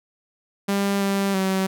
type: tone with pitch steps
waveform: sawtooth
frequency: 199 / 197.2 / 190.5 Hz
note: G3 / G3 / G3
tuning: +26 / +11 / -49 cents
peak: -16 dBFS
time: 0.68-1.67 s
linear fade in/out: 10 ms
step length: 330 ms
effects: none